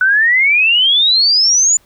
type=exponential sweep; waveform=sine; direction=up; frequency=1480 to 7100 Hz; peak=-8 dBFS; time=0.01-1.77 s; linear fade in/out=2 ms; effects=pink hiss -53 dBFS RMS until 1.85 s